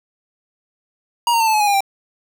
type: tone with pitch steps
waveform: square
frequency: 948 / 923.1 / 898.9 / 875.4 / 852.4 / 830.1 / 808.3 / 787.1 Hz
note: A#5 / A#5 / A5 / A5 / G#5 / G#5 / G#5 / G5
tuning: +29 / -17 / +37 / -9 / +45 / -1 / -47 / +7 cents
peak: -14 dBFS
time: 1.27-1.806 s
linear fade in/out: 2 ms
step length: 67 ms
effects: none